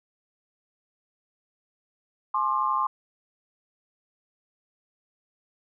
sine tone cluster, 849 / 1057 / 1189 Hz, G#5 / C6 / D6, +38 / +17 / +21 cents, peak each -31 / -24 / -28 dBFS, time 2.34-2.87 s, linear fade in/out 5 ms, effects none

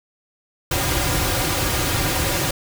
pink noise with comb filter, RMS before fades -21 dBFS, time 0.71-2.51 s, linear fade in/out 5 ms, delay 4.6 ms, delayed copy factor -0.75, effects none

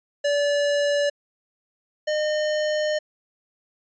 square tone pair in turn, 577 / 608.8 Hz, D5 / D#5, -31 / -38 cents, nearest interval minor second, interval 93 cents, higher second, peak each -20 / -22 dBFS, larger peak first, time 0.24-1.1 / 2.07-2.99 s, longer second, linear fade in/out 10 ms, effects resampled to 16000 Hz

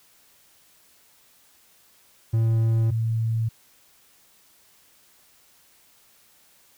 triangle / sine tone pair in turn, 113 / 113 Hz, A2 / A2, +47 / +47 cents, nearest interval unison, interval 0 cents, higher neither, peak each -16 / -21 dBFS, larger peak first, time 2.33-2.91 / 2.91-3.49 s, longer neither, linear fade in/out 10 ms, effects white hiss -58 dBFS RMS until 6.77 s

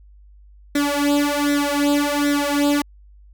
sawtooth tone with flanger, 288.5 Hz, D4, 31 cents flat, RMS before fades -19 dBFS, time 0.75-2.82 s, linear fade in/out 5 ms, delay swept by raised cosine 0.52 to 3.22 ms, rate 1.3 Hz, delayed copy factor +0.85, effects added 50 Hz sine -44 dBFS peak until 3.33 s

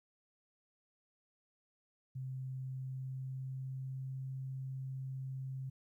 sine tone with pitch glide, 130.81 to 132.48 Hz, C3 to C3, 0 to +22 cents, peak -39 dBFS, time 2.15-5.7 s, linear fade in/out 10 ms, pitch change +22 cents, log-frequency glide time 2.55-4.28 s, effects 13-bit

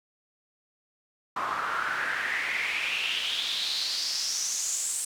pink noise with band-pass filter sweep, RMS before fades -30 dBFS, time 1.36-5.05 s, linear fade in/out 5 ms, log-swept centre 1100 to 8400 Hz, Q 5.2, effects none

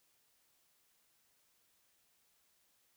silence, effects white hiss -74 dBFS RMS until 2.96 s

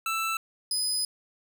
25% pulse tone pair in turn, 1326 / 5006 Hz, E6 / D#8, +10 / +10 cents, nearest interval octave + major seventh, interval 2300 cents, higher second, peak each -23 / -21 dBFS, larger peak second, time 0.06-0.37 / 0.71-1.05 s, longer second, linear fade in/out 2 ms, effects none

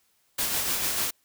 white noise with tremolo, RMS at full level -26 dBFS, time 0.38-1.11 s, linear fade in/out 10 ms, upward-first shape sine, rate 6.7 Hz, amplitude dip 35%, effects white hiss -68 dBFS RMS until 1.24 s

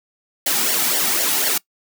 white noise with flanger, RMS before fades -19 dBFS, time 0.46-1.58 s, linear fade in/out 5 ms, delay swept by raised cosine 0.78 to 1.98 ms, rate 4 Hz, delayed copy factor -0.65, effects noise-tail reverb RT60 0.1 s tail -22 dB re dry + high-pass 200 Hz 12 dB/octave

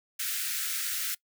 white high-pass noise, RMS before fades -32 dBFS, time 0.19-1.15 s, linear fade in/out 10 ms, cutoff 1300 Hz, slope 96 dB/octave, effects noise-tail reverb RT60 0.1 s tail -22 dB re dry

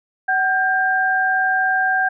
sine tone pair together, 752.8 / 1594 Hz, F#5 / G6, +30 / +28 cents, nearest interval octave + minor second, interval 1298 cents, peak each -19 / -17 dBFS, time 0.28-2.09 s, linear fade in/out 10 ms, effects none

